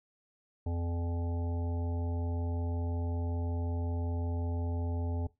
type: harmonic tone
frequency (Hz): 85.4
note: F2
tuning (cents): -38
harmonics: 1 / 3 / 5 / 7 / 9 / 10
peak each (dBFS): -31 / -41 / -45 / -48 / -50 / -51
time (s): 0.66-5.27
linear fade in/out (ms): 5
effects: noise-tail reverb RT60 0.2 s tail -19 dB re dry